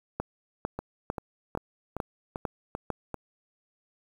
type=two click trains; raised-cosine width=1 ms; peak=-15 / -19 dBFS; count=7 / 7; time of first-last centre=0.2-2.903 / 0.79-3.143 s; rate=2.22 / 2.55 Hz; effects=8-bit